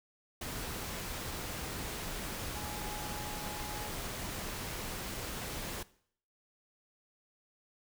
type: tone in noise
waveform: sine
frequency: 839 Hz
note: G#5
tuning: 17 cents sharp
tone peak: -45 dBFS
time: 2.55-3.89 s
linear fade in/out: 5 ms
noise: pink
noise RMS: -40 dBFS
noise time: 0.41-5.83 s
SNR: -8 dB
effects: noise-tail reverb RT60 0.6 s tail -19 dB re dry